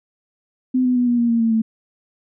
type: tone with pitch steps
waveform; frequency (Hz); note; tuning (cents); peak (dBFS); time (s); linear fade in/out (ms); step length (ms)
sine; 255.4 / 250.4 / 245.6 / 240.8 / 236.1 / 231.5 / 227 / 222.6; C4 / B3 / B3 / B3 / A#3 / A#3 / A#3 / A3; -42 / +24 / -9 / -44 / +22 / -12 / -46 / +20; -14; 0.74-1.62; 10; 110
effects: none